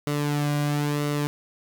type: tone with flanger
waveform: sawtooth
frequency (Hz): 146.4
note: D3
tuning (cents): -5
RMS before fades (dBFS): -25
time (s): 0.07-1.27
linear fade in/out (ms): 0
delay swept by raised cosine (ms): 1.2 to 2.3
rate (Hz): 1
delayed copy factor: -0.55
effects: none